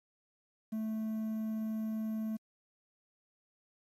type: tone with quantisation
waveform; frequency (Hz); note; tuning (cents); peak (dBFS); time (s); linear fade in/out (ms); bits
triangle; 219.2; A3; -6; -31; 0.72-2.37; 10; 10
effects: MP3 64 kbps